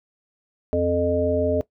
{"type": "harmonic tone", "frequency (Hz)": 87.31, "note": "F2", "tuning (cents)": 0, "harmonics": [1, 3, 5, 7], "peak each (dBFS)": [-27, -26, -23, -22], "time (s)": [0.73, 1.61], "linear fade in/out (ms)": 0, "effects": ["noise-tail reverb RT60 0.1 s tail -18 dB re dry"]}